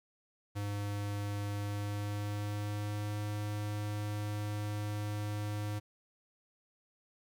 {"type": "tone with pitch glide", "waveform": "square", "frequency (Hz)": [102.2, 104.47], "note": ["G#2", "G#2"], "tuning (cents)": [-27, 11], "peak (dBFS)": -35, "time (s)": [0.55, 5.8], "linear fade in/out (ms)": 20, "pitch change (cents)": 38, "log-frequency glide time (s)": [1.53, 3.18], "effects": ["11-bit"]}